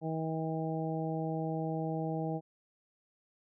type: harmonic tone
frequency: 160 Hz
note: D#3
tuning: 49 cents sharp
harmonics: 1 / 2 / 3 / 4 / 5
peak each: -35 / -38 / -40 / -41 / -41 dBFS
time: 0.01-2.41 s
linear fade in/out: 50 ms
effects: none